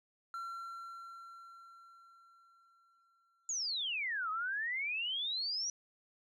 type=tone with exponential decay; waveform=triangle; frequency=1361 Hz; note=F6; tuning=45 cents flat; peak=-37 dBFS; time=0.34-3.93 s; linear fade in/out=1 ms; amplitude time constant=780 ms
type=exponential two-way sweep; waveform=sine; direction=down then up; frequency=6990 to 1244.5 to 5900 Hz; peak=-34 dBFS; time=3.49-5.7 s; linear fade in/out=2 ms; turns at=4.3 s
effects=none